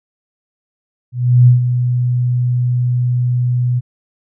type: tone with ADSR envelope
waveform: sine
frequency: 123.47 Hz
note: B2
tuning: in tune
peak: -3 dBFS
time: 1.12-3.81 s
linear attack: 350 ms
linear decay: 130 ms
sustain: -9 dB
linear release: 29 ms
effects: none